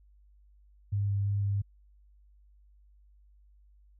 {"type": "tone with vibrato", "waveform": "sine", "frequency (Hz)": 100.6, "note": "G2", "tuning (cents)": 45, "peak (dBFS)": -26, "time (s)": [0.92, 1.62], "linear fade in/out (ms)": 10, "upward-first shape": "square", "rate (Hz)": 3, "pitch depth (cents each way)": 8, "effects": ["added 50 Hz sine -57 dBFS peak until 3.99 s"]}